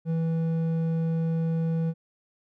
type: tone with hard clipping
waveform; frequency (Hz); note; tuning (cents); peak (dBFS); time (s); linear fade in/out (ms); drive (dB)
sine; 163.6; E3; -13; -25; 0.05-1.94; 50; 6
effects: none